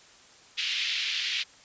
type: band-pass noise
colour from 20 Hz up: white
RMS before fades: -30 dBFS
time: 0.57-1.44 s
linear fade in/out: 20 ms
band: 2300 to 3900 Hz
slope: 24 dB/octave
effects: white hiss -54 dBFS RMS until 1.64 s + resampled to 16000 Hz